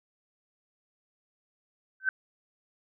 sine tone with exponential growth, 1537 Hz, G6, 35 cents flat, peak -18 dBFS, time 2-2.09 s, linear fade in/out 2 ms, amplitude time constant 18 ms, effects none

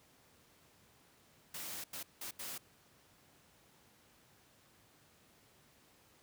white noise bursts at uneven times, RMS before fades -44 dBFS, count 4, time 1.54-1.84 / 1.93-2.03 / 2.21-2.31 / 2.39-2.58 s, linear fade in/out 5 ms, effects pink hiss -66 dBFS RMS until 6.22 s + high-pass 80 Hz 12 dB/octave

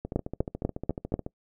two click trains, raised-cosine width 2 ms, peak -20 / -11 dBFS, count 18 / 5, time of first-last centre 0.05-1.264 / 0.16-1.14 s, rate 14 / 4.08 Hz, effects noise-tail reverb RT60 0.1 s tail -24 dB re dry

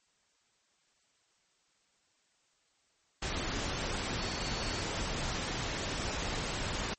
sine tone in noise, 4435 Hz, C#8, in tune, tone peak -43 dBFS, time 4.18-4.82 s, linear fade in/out 5 ms, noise pink, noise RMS -35 dBFS, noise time 3.22-6.94 s, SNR -11 dB, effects white hiss -72 dBFS RMS until 6.98 s + MP3 32 kbps

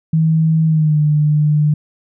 sine tone with pitch glide, 160 to 150.15 Hz, D#3 to D3, +49 to +39 cents, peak -10 dBFS, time 0.13-1.74 s, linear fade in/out 5 ms, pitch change -110 cents, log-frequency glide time 0.66-0.99 s, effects none

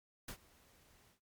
pink noise with ADSR envelope, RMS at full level -44 dBFS, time 0.28-1.2 s, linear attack 5 ms, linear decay 81 ms, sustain -23 dB, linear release 110 ms, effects noise-tail reverb RT60 0.2 s tail -19 dB re dry + MP3 96 kbps

